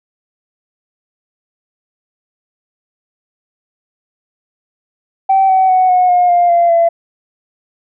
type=tone with pitch steps; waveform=sine; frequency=772 / 757.4 / 743.1 / 729.1 / 715.3 / 701.8 / 688.6 / 675.6 Hz; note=G5 / F#5 / F#5 / F#5 / F5 / F5 / F5 / E5; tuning=-27 / +40 / +7 / -26 / +41 / +8 / -25 / +42 cents; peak=-6 dBFS; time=5.29-6.89 s; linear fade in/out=10 ms; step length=200 ms; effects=tanh soft clip ceiling -3 dBFS